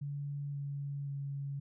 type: tone with pitch steps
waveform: sine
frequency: 142.9 / 141.42 / 139.96 Hz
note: D3 / C#3 / C#3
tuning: -47 / +35 / +17 cents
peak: -36 dBFS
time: 0.01-1.6 s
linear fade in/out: 10 ms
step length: 530 ms
effects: none